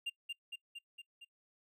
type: tone with echo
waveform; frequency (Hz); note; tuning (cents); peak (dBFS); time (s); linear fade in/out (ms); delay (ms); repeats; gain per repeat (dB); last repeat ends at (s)
triangle; 2794; F7; 0; -33; 0.06-0.1; 10; 230; 5; -3; 1.25
effects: noise-tail reverb RT60 0.1 s tail -25 dB re dry